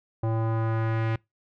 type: tone with low-pass filter sweep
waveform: square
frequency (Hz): 112.3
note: A2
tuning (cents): +36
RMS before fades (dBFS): -26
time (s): 0.23-1.16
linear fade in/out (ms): 5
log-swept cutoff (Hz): 800 to 2300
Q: 1.5
effects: noise-tail reverb RT60 0.2 s tail -25 dB re dry